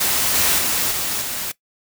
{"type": "noise with level steps", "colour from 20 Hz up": "white", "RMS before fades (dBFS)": [-19, -17, -20, -23, -26], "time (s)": [0, 1.52], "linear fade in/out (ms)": 10, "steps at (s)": [0.34, 0.58, 0.91, 1.21], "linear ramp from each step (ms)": 10, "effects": ["noise-tail reverb RT60 0.1 s tail -19 dB re dry"]}